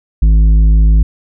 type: tone with tanh clipping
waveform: sine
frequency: 53.1 Hz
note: G#1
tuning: 39 cents sharp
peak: -6 dBFS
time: 0.22-1.03 s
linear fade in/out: 5 ms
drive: 8 dB
effects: none